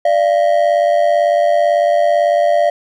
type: ring-modulated tone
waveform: triangle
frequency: 638 Hz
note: D#5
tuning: 43 cents sharp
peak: -5 dBFS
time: 0.05-2.7 s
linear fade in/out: 5 ms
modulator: 49 Hz
effects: none